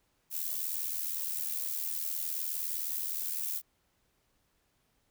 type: noise with amplitude modulation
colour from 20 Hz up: violet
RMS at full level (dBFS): -32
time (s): 0.3-3.62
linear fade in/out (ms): 50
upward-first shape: sine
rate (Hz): 79.5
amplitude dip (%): 65
effects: pink hiss -74 dBFS RMS until 5.1 s